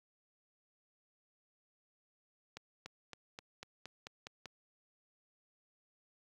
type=accelerating click train; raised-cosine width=0.2 ms; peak=-28 dBFS; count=9; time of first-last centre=2.57-4.457 s; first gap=290 ms; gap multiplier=0.94; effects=high-pass 60 Hz 12 dB/octave + 11-bit